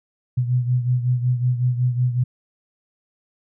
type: beating tone pair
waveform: sine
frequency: 123.47 / 128.87 Hz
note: B2 / C3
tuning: 0 / -26 cents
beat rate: 5.4 Hz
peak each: -18 / -24 dBFS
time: 0.37-2.24 s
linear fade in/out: 10 ms
effects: none